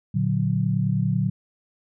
sine chord, Bb augmented, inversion none, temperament equal, 116.54 / 146.83 / 185 Hz, Bb2 / D3 / F#3, 0 / 0 / 0 cents, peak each -24 dBFS, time 0.14-1.3 s, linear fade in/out 10 ms, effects none

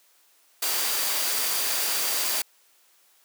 sine tone in noise, 4700 Hz, D8, 1 cent sharp, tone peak -35 dBFS, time 0.62-2.42 s, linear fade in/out 5 ms, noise white, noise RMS -26 dBFS, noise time 0.62-2.42 s, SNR -12 dB, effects white hiss -61 dBFS RMS until 3.24 s + high-pass 400 Hz 12 dB/octave

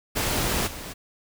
pink noise with level steps, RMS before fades -25 / -37 dBFS, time 0.15-0.94 s, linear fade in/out 20 ms, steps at 0.66 s, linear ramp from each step 20 ms, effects none

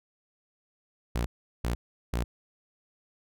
sawtooth tone bursts, 59.1 Hz, A#1, 24 cents sharp, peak -23 dBFS, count 3, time 1.15-2.24 s, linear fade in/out 5 ms, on 110 ms, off 380 ms, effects none

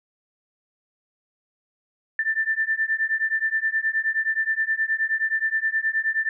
sine beating tone pair, 1772 / 1781.5 Hz, A6 / A6, +12 / +21 cents, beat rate 9.5 Hz, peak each -24 dBFS, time 2.19-6.29 s, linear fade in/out 2 ms, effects none

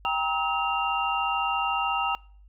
sine tone cluster, 790 / 944 / 1281 / 2780 Hz, G5 / A#5 / E6 / F7, +13 / +22 / -50 / -9 cents, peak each -29 dBFS, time 0.05-2.15 s, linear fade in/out 0 ms, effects noise-tail reverb RT60 0.5 s tail -25 dB re dry + added 50 Hz sine -49 dBFS peak until 2.48 s

